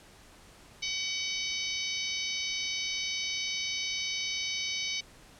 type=harmonic tone; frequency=755 Hz; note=F#5; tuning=35 cents sharp; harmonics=3 / 4 / 5 / 6 / 7 / 8; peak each=-36 / -38 / -38 / -39 / -40 / -39 dBFS; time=0.82-5.01 s; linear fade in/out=10 ms; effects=pink hiss -55 dBFS RMS until 5.39 s + low-pass 10000 Hz 12 dB/octave